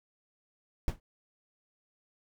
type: noise with exponential decay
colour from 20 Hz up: brown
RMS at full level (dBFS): -26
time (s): 0.88-1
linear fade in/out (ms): 1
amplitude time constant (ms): 24
effects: none